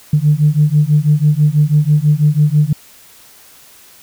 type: beating tone pair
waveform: sine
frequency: 146.83 / 152.93 Hz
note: D3 / D#3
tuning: 0 / -30 cents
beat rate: 6.1 Hz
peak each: -11 dBFS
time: 0.13-2.73 s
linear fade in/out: 5 ms
effects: tanh soft clip ceiling -1 dBFS + white hiss -43 dBFS RMS until 4.02 s